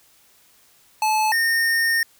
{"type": "tone pair in turn", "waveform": "square", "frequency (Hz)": [865, 1832.9], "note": ["A5", "A#6"], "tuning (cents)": [-30, -30], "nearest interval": "octave + minor second", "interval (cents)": 1300, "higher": "second", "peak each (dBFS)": -18, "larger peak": "neither", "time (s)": [[1.02, 1.32], [1.32, 2.03]], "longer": "second", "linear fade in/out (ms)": 2, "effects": ["white hiss -56 dBFS RMS until 2.19 s"]}